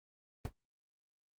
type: noise with exponential decay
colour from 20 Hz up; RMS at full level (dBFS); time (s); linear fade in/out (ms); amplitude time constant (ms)
brown; -31; 0.45-0.53; 1; 16
effects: Opus 24 kbps